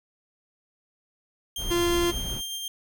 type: tone with tremolo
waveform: sawtooth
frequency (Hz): 3185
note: G7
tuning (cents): +27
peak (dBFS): -27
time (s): 1.56-2.68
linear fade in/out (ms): 2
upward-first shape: sine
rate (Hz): 8.4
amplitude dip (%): 30
type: noise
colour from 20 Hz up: brown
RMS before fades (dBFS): -33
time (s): 1.57-2.42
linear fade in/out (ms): 50
type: tone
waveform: 45% pulse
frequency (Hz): 345.8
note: F4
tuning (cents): -17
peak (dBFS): -22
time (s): 1.7-2.12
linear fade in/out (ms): 20
effects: none